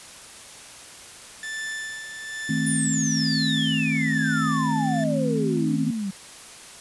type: tone with tremolo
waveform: 40% pulse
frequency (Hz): 1761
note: A6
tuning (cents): +1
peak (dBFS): -28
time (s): 1.43-5.04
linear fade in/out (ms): 2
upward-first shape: sine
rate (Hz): 1.1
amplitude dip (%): 55
type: chord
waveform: sine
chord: A diminished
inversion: second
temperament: just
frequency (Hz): 158.4 / 220 / 264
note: Eb3 / A3 / C4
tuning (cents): +31 / 0 / +16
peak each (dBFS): -26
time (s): 2.49-5.91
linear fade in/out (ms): 5
type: exponential sweep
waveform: sine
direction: down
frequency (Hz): 9956 to 187.8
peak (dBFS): -25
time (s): 2.66-6.11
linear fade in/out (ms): 10
effects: white hiss -43 dBFS RMS until 6.8 s + resampled to 24000 Hz